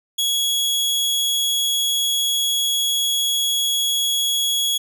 sawtooth tone, 3341 Hz, G#7, 10 cents sharp, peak -15 dBFS, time 0.18-4.78 s, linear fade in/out 10 ms, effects none

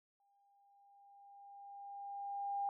sine tone with exponential growth, 802 Hz, G5, 39 cents sharp, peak -34 dBFS, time 0.2-2.69 s, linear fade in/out 1 ms, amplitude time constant 540 ms, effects none

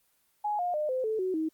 sine tone with pitch steps, 836 / 711.2 / 605 / 514.6 / 437.8 / 372.4 / 316.8 Hz, G#5 / F5 / D#5 / C5 / A4 / F#4 / D#4, +11 / +31 / -49 / -29 / -9 / +11 / +31 cents, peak -27 dBFS, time 0.44-1.49 s, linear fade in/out 10 ms, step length 150 ms, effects white hiss -70 dBFS RMS until 1.53 s + Opus 24 kbps

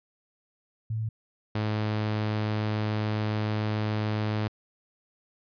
sine / sawtooth tone pair in turn, 110.6 / 107.02 Hz, A2 / A2, +9 / -48 cents, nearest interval minor second, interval 57 cents, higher first, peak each -27 / -22 dBFS, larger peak second, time 0.9-1.09 / 1.55-4.48 s, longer second, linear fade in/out 5 ms, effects resampled to 11025 Hz

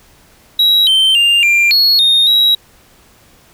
triangle tone with pitch steps, 3867 / 3109 / 2799 / 2382 / 4338 / 3689 / 3859 Hz, B7 / G7 / F7 / D7 / C#8 / A#7 / B7, -37 / -15 / +3 / +24 / -38 / -19 / -41 cents, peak -6 dBFS, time 0.59-2.55 s, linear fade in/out 5 ms, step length 280 ms, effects pink hiss -47 dBFS RMS until 3.53 s

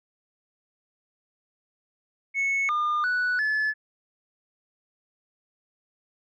sine tone with pitch steps, 2202 / 1209 / 1480 / 1726 Hz, C#7 / D6 / F#6 / A6, -12 / +50 / 0 / -34 cents, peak -20 dBFS, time 2.34-3.74 s, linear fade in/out 50 ms, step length 350 ms, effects tanh soft clip ceiling -21 dBFS

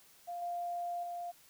sine tone with level steps, 698.5 Hz, F5, in tune, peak -38 / -35 / -38 dBFS, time 0.27-1.32 s, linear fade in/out 20 ms, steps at 0.42 / 1.03 s, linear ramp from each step 2 ms, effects white hiss -62 dBFS RMS until 1.49 s

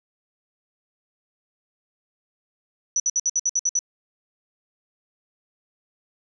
sine tone bursts, 5930 Hz, F#8, 3 cents sharp, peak -18 dBFS, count 9, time 2.96-3.791 s, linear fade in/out 2 ms, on 39 ms, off 60 ms, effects none

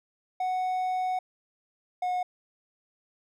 triangle tone pair in turn, 740 / 726.4 Hz, F#5 / F#5, 0 / -32 cents, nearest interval unison, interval 32 cents, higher first, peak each -24 dBFS, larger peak neither, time 0.4-1.19 / 2.02-2.23 s, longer first, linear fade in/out 5 ms, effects none

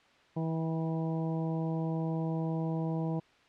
harmonic tone with a mistuned harmonic, 162.1 Hz, E3, 29 cents flat, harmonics 1 / 2 / 3 / 4 / 5 / 6, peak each -31 / -37 / -41 / -43 / -45 / -47 dBFS, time 0.36-3.2 s, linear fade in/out 10 ms, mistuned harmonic 5, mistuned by -19 cents, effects white hiss -62 dBFS RMS until 3.48 s + low-pass 3000 Hz 12 dB/octave

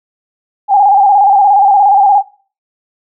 sine tone with vibrato, 802 Hz, G5, 39 cents sharp, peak -4 dBFS, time 0.68-2.23 s, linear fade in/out 50 ms, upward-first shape square, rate 17 Hz, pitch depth 56 cents each way, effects noise-tail reverb RT60 0.4 s tail -22 dB re dry

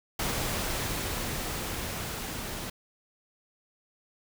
pink noise with level ramp, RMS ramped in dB -30 to -37 dBFS, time 0.19-2.7 s, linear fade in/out 5 ms, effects none

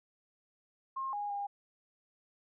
sine tone with pitch steps, 1068 / 822 / 808 Hz, C6 / G#5 / G#5, +35 / -18 / -48 cents, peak -34 dBFS, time 0.96-1.47 s, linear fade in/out 10 ms, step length 170 ms, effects none

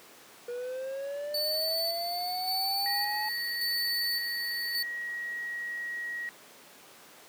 triangle linear sweep, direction up, 478.9 to 858 Hz, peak -31 dBFS, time 0.48-3.29 s, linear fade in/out 5 ms
45% pulse tone with tremolo, 4494 Hz, C#8, 23 cents sharp, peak -28 dBFS, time 1.34-4.83 s, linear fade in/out 5 ms, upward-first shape square, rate 0.88 Hz, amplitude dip 45%
sine tone, 1901 Hz, A#6, 33 cents sharp, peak -33 dBFS, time 2.86-6.29 s, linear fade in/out 0 ms
effects pink hiss -52 dBFS RMS until 7.28 s + high-pass 300 Hz 12 dB/octave

